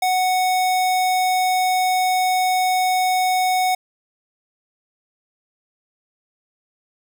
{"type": "tone", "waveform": "square", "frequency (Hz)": 740, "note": "F#5", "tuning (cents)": 0, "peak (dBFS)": -17, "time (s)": [0.02, 3.75], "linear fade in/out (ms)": 5, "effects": []}